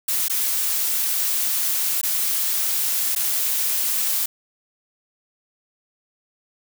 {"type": "noise with dropouts", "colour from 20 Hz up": "blue", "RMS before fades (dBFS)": -22, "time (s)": [0.08, 4.26], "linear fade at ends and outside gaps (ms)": 5, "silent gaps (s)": [[0.283, 0.297], [2.014, 2.031], [3.151, 3.16]], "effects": []}